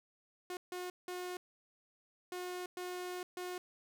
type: tone bursts at uneven times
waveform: sawtooth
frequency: 360.8 Hz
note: F#4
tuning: 44 cents flat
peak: -36 dBFS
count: 6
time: 0.5-0.57 / 0.72-0.9 / 1.08-1.37 / 2.32-2.66 / 2.77-3.23 / 3.37-3.58 s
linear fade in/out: 2 ms
effects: none